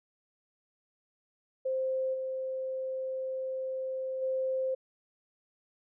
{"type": "tone with level steps", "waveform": "sine", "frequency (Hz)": 523.3, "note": "C5", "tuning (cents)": 0, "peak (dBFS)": [-28, -32, -28], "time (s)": [1.65, 4.75], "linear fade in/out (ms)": 10, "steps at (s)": [2.13, 4.21], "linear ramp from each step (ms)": 20, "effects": []}